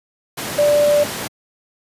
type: tone in noise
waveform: sine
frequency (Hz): 587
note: D5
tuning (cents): -1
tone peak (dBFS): -11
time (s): 0.58-1.04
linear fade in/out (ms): 10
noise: pink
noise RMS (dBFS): -25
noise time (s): 0.37-1.28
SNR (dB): +11
effects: high-pass 150 Hz 12 dB/octave + resampled to 32000 Hz